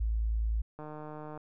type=tone; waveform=sine; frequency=55 Hz; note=A1; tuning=in tune; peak=-27 dBFS; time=0-0.62 s; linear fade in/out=10 ms
type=click train; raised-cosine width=1 ms; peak=-30 dBFS; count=90; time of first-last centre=0.79-1.376 s; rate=152 Hz
effects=none